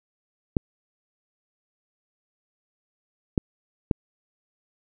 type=clicks; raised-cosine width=3 ms; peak=-7 dBFS; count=3; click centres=0.568 / 3.378 / 3.912 s; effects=none